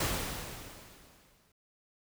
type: noise with exponential decay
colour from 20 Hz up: pink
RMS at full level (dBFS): -30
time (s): 0-1.52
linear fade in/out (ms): 5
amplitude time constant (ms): 330
effects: none